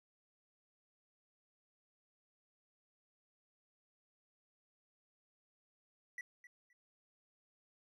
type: tone with echo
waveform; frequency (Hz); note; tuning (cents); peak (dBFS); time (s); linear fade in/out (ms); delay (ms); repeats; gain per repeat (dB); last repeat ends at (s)
triangle; 1958; B6; -15; -40; 6.18-6.21; 2; 260; 2; -14; 6.73
effects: none